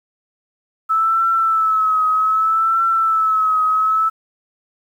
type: tone with vibrato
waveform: sine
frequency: 1306 Hz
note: E6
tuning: 17 cents flat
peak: -13 dBFS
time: 0.89-4.1 s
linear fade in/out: 20 ms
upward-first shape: triangle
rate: 0.64 Hz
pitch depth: 57 cents each way
effects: 8-bit